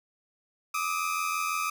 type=tone pair together; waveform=30% pulse; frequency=1188 / 1274 Hz; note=D6 / D#6; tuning=+20 / +41 cents; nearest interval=minor second; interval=121 cents; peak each=-28 dBFS; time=0.74-1.7 s; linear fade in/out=5 ms; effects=none